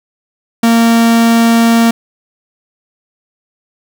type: tone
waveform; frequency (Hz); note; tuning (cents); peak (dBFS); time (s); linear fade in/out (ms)
45% pulse; 230.5; A#3; -19; -6; 0.63-1.91; 5
effects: 8-bit